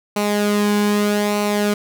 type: tone with flanger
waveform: sawtooth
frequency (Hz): 206.9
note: G#3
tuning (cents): -6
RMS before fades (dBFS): -18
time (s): 0.16-1.74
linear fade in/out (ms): 5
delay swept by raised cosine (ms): 0.59 to 1.56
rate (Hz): 0.81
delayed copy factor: -0.55
effects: none